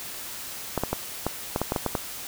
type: clicks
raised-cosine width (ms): 1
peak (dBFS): -10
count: 10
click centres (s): 0.777 / 0.836 / 0.93 / 1.266 / 1.561 / 1.616 / 1.721 / 1.762 / 1.863 / 1.952
effects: white hiss -37 dBFS RMS until 2.27 s